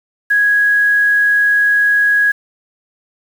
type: tone with quantisation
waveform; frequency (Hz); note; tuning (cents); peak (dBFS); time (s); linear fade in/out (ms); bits
sine; 1661; G#6; 0; -9; 0.3-2.32; 10; 6
effects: none